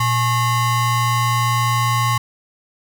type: ring-modulated tone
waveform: square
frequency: 484.1 Hz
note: B4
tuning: 35 cents flat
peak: -13 dBFS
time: 0-2.18 s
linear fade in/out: 5 ms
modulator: 603 Hz
effects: none